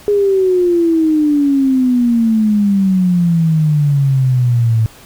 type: exponential sweep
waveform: sine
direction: down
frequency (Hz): 415.3 to 110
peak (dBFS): -9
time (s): 0.08-4.86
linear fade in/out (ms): 0
effects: pink hiss -40 dBFS RMS until 5.05 s